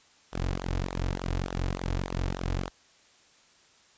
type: tone with flanger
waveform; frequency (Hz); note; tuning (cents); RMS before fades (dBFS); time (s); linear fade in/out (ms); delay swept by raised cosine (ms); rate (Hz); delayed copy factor
sawtooth; 45.14; F#1; -42; -31; 0.32-2.7; 20; 0.37 to 5.47; 3.4; -0.75
effects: white hiss -60 dBFS RMS until 3.97 s + resampled to 16000 Hz